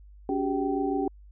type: tone cluster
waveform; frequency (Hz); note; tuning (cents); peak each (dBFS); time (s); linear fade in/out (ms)
sine; 283.1 / 374.9 / 401.8 / 774; C#4 / F#4 / G4 / G5; +37 / +23 / +43 / -22; -28 / -31 / -31 / -32; 0.29-1.08; 2
effects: added 50 Hz sine -47 dBFS peak until 1.31 s